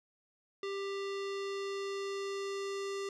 square tone with low-pass filter sweep, 395 Hz, G4, 13 cents sharp, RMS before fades -38 dBFS, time 0.63-3.09 s, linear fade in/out 2 ms, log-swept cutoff 4200 to 6400 Hz, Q 1.4, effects none

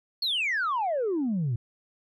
sine exponential sweep, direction down, 4435 to 110 Hz, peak -23 dBFS, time 0.22-1.56 s, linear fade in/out 5 ms, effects tanh soft clip ceiling -22 dBFS

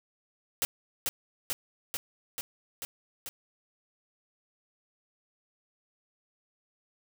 white noise with echo, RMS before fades -28 dBFS, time 0.62-0.65 s, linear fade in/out 0 ms, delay 440 ms, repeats 6, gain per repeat -2 dB, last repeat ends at 3.29 s, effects none

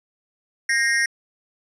square tone with amplitude modulation, 1864.7 Hz, A#6, in tune, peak -14 dBFS, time 0.69-1.06 s, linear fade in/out 5 ms, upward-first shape sine, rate 249 Hz, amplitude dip 100%, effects resampled to 22050 Hz

